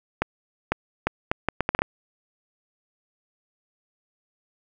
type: accelerating click train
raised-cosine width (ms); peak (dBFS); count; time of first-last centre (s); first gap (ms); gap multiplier
0.5; -6; 10; 0.22-1.819; 500; 0.7
effects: none